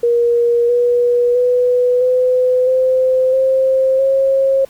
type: tone with pitch steps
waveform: sine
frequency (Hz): 474 / 484.2 / 494.7 / 505.4 / 516.3 / 527.5 / 538.9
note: A#4 / B4 / B4 / B4 / C5 / C5 / C#5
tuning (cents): +29 / -34 / +3 / +40 / -23 / +14 / -49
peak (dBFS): -10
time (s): 0.03-4.65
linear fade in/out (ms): 5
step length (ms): 660
effects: pink hiss -47 dBFS RMS until 4.69 s